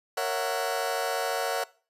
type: chord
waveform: sawtooth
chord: F# dominant seventh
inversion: first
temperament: just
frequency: 462.5 / 555 / 666 / 740 Hz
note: A#4 / C#5 / E5 / F#5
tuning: -14 / +2 / +18 / 0 cents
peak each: -29 / -28 / -30 / -27 dBFS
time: 0.17-1.64 s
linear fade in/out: 5 ms
effects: noise-tail reverb RT60 0.4 s tail -21 dB re dry + resampled to 32000 Hz